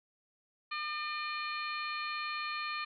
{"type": "harmonic tone", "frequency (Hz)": 603, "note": "D5", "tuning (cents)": 46, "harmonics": [2, 3, 4, 5, 6, 7], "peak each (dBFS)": [-38, -43, -40, -49, -51, -44], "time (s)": [0.71, 2.85], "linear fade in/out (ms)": 10, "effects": []}